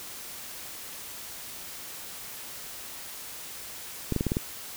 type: clicks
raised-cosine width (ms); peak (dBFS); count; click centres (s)
3; -13; 6; 4.123 / 4.163 / 4.209 / 4.267 / 4.319 / 4.369
effects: white hiss -41 dBFS RMS until 4.76 s